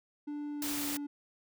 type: tone with pitch glide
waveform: triangle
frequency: 293.7 to 288.8 Hz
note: D4 to D4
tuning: 0 to -29 cents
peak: -34 dBFS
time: 0.27-1.07 s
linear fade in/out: 10 ms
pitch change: -29 cents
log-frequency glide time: 0.51-0.85 s
type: noise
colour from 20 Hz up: white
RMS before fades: -37 dBFS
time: 0.62-0.97 s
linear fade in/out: 2 ms
effects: none